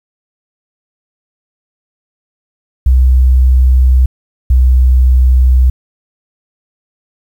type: tone pair in turn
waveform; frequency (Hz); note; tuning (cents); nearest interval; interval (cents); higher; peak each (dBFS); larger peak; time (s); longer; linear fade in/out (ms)
sine; 63.8 / 63.4; C2 / B1; -43 / +46; unison; 11; first; -4; neither; 2.86-4.06 / 4.5-5.7; neither; 5
effects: 7-bit